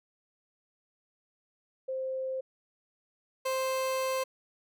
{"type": "tone pair in turn", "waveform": ["sine", "30% pulse"], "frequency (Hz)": [524, 524], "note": ["C5", "C5"], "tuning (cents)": [2, 2], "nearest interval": "unison", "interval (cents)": 0, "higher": "neither", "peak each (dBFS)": [-31, -26], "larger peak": "second", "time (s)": [[1.88, 2.41], [3.45, 4.24]], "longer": "second", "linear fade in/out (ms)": 10, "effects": []}